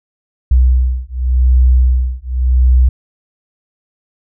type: beating tone pair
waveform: sine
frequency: 62.5 / 63.38 Hz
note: B1 / B1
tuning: +21 / +46 cents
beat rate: 0.88 Hz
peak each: -11 dBFS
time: 0.51-2.89 s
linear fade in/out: 5 ms
effects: none